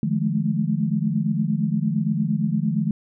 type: tone cluster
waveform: sine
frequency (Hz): 150.4 / 171.5 / 208.8 / 217.5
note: D3 / F3 / G#3 / A3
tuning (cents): +42 / -31 / +10 / -20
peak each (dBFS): -25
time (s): 0.03-2.91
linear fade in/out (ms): 2
effects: none